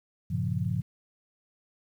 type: chord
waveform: sine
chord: G half-diminished seventh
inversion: none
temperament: equal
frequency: 98 / 116.54 / 138.59 / 174.61 Hz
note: G2 / Bb2 / Db3 / F3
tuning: 0 / 0 / 0 / 0 cents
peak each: -32 dBFS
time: 0.3-0.82 s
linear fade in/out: 10 ms
effects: 10-bit